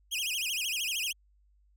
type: tone with vibrato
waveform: sawtooth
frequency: 2834 Hz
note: F7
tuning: 25 cents sharp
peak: -27 dBFS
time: 0.11-1.13 s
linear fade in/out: 20 ms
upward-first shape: sine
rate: 13 Hz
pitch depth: 260 cents each way
effects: added 50 Hz sine -62 dBFS peak until 1.76 s